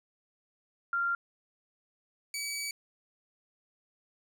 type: tone pair in turn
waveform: sine / 15% pulse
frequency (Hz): 1388 / 2281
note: F6 / C#7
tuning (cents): -11 / +49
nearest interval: major sixth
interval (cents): 860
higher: second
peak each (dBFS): -27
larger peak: neither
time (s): 0.93-1.15 / 2.34-2.71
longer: second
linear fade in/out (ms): 2
effects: none